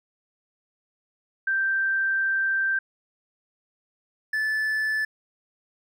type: tone pair in turn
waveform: sine / triangle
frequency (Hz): 1568 / 1742.8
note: G6 / A6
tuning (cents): 0 / -17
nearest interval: major second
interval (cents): 183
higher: second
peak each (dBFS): -21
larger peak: neither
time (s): 1.47-2.79 / 4.33-5.05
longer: first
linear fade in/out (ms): 5
effects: none